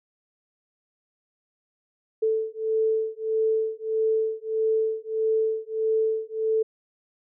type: beating tone pair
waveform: sine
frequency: 440 / 441.6 Hz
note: A4 / A4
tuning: 0 / +6 cents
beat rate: 1.6 Hz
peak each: -25 dBFS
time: 2.22-6.63 s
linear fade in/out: 10 ms
effects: none